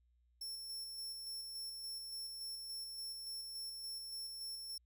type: tone with tremolo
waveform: sawtooth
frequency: 5400 Hz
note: E8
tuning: 41 cents sharp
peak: -40 dBFS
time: 0.41-4.78 s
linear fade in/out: 5 ms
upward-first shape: square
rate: 3.5 Hz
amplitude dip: 30%
effects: added 60 Hz sine -70 dBFS peak until 4.85 s